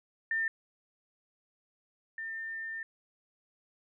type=tone pair in turn; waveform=sine; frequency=1802 / 1802 Hz; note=A6 / A6; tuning=+41 / +41 cents; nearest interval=unison; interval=0 cents; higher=neither; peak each=-28 / -36 dBFS; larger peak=first; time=0.31-0.48 / 2.18-2.83 s; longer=second; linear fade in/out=2 ms; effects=none